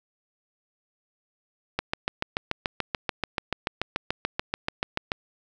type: click train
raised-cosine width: 0.3 ms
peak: -9 dBFS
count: 24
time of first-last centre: 1.79-5.119 s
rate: 6.91 Hz
effects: none